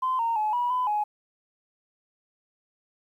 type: tone with pitch steps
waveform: sine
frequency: 1031 / 921 / 854 / 971 / 1004 / 839 Hz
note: C6 / A#5 / G#5 / B5 / B5 / G#5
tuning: -26 / -21 / +48 / -30 / +28 / +17 cents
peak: -22 dBFS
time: 0.02-1.04 s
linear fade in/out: 10 ms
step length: 170 ms
effects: tanh soft clip ceiling -18 dBFS + 10-bit